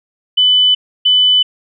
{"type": "tone pair in turn", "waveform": "sine", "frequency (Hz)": [3000, 3000], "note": ["F#7", "F#7"], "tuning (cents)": [23, 23], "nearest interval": "unison", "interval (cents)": 0, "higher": "neither", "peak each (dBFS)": -7, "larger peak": "neither", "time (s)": [[0.37, 0.75], [1.05, 1.43]], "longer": "neither", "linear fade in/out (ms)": 10, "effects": []}